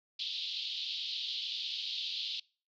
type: band-pass noise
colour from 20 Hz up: pink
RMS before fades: -38 dBFS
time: 0.19-2.4 s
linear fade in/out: 5 ms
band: 3100 to 4400 Hz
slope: 48 dB/octave
effects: noise-tail reverb RT60 0.4 s tail -25 dB re dry